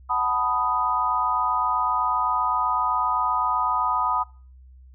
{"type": "chord", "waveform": "sine", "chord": "B dominant seventh", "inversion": "second", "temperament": "equal", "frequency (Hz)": [740, 880, 987.8, 1244.5], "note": ["F#5", "A5", "B5", "D#6"], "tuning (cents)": [0, 0, 0, 0], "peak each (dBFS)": [-30, -29, -24, -24], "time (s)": [0.09, 4.24], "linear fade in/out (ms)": 20, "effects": ["noise-tail reverb RT60 0.4 s tail -24 dB re dry", "added 64 Hz sine -45 dBFS peak until 4.94 s"]}